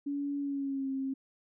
sine tone with pitch glide, 284 to 268.1 Hz, C#4 to C4, +42 to +42 cents, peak -31 dBFS, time 0.06-1.14 s, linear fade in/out 10 ms, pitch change -100 cents, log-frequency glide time 0.39-0.9 s, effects none

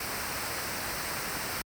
pink noise with comb filter, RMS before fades -34 dBFS, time 0-1.62 s, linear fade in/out 5 ms, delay 0.29 ms, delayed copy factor -0.55, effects high-pass 60 Hz 12 dB/octave + MP3 96 kbps

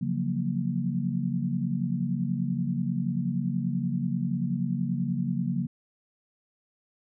sine chord, Gb major seventh, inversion second, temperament equal, 138.59 / 174.61 / 185 / 233.1 Hz, Db3 / F3 / Gb3 / Bb3, 0 / 0 / 0 / 0 cents, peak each -31 dBFS, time 0.01-5.67 s, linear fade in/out 10 ms, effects none

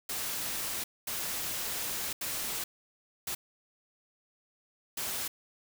white noise bursts at uneven times, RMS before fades -35 dBFS, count 5, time 0.09-0.84 / 1.07-2.13 / 2.21-2.64 / 3.27-3.35 / 4.97-5.28 s, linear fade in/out 5 ms, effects none

